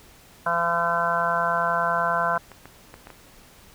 harmonic tone, 170 Hz, F3, 46 cents flat, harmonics 1 / 3 / 4 / 5 / 6 / 7 / 8 / 9, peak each -36 / -34 / -26 / -35 / -25 / -36 / -27 / -28 dBFS, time 0.46-2.38 s, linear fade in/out 5 ms
clicks, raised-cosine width 0.5 ms, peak -26 dBFS, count 6, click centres 2.359 / 2.517 / 2.656 / 2.941 / 3.071 / 3.103 s
effects pink hiss -51 dBFS RMS until 3.74 s

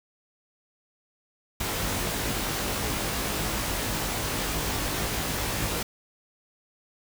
pink noise with comb filter, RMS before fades -29 dBFS, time 1.6-5.83 s, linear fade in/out 5 ms, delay 19 ms, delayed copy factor +1, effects none

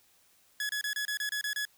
sawtooth tone bursts, 1691 Hz, G#6, 31 cents sharp, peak -27 dBFS, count 9, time 0.6-1.652 s, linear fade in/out 2 ms, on 92 ms, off 28 ms, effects white hiss -65 dBFS RMS until 1.77 s

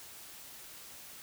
silence, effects white hiss -50 dBFS RMS until 1.22 s

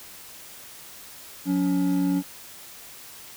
triangle tone pair together, 181.29 / 282.5 Hz, F#3 / C#4, -35 / +33 cents, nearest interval minor sixth, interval 768 cents, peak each -23 / -20 dBFS, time 1.45-2.23 s, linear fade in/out 50 ms, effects white hiss -44 dBFS RMS until 3.36 s

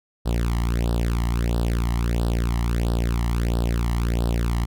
sawtooth tone with flanger, 58.27 Hz, A#1, in tune, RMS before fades -22 dBFS, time 0.25-4.66 s, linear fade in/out 20 ms, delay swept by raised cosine 0.22 to 1.01 ms, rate 1.5 Hz, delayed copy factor +0.9, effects none

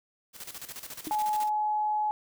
white noise with tremolo, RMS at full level -40 dBFS, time 0.33-1.5 s, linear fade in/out 50 ms, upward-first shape square, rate 14 Hz, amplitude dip 70%
sine tone with exponential decay, 311.1 Hz, D#4, in tune, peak -29 dBFS, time 1.07-1.15 s, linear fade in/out 0 ms, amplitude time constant 17 ms
sine tone, 848 Hz, G#5, 36 cents sharp, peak -25 dBFS, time 1.11-2.11 s, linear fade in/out 0 ms
effects none

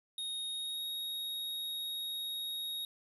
square tone with pitch glide, 3729 to 3759 Hz, A#7 to A#7, 0 to +14 cents, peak -37 dBFS, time 0.18-2.85 s, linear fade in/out 2 ms, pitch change +14 cents, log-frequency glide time 0.49-0.82 s, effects 11-bit

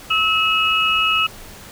sine tone cluster, 1294 / 2594 / 2895 Hz, E6 / E7 / F#7, -32 / -28 / -38 cents, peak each -19 dBFS, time 0.1-1.27 s, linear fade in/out 10 ms, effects pink hiss -39 dBFS RMS until 1.71 s

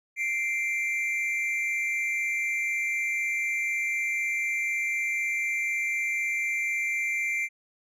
triangle tone pair together, 2093 / 2349 Hz, C7 / D7, 0 / 0 cents, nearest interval major second, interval 200 cents, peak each -27 / -27 dBFS, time 0.16-7.49 s, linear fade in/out 50 ms, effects none

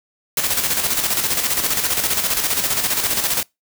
white noise with tremolo, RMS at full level -18 dBFS, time 0.37-3.43 s, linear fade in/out 2 ms, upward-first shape square, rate 15 Hz, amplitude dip 50%, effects noise-tail reverb RT60 0.2 s tail -25 dB re dry

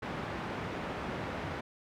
pink band-pass noise, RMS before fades -38 dBFS, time 0.02-1.61 s, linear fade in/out 10 ms, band 100 to 2000 Hz, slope 12 dB/octave, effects none

